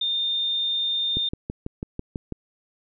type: tone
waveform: sine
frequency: 3625 Hz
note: A#7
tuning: 49 cents flat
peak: -22 dBFS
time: 0.01-1.29 s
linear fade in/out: 5 ms
type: click train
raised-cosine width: 3 ms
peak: -16 dBFS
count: 8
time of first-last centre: 1.17-2.323 s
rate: 6.07 Hz
effects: none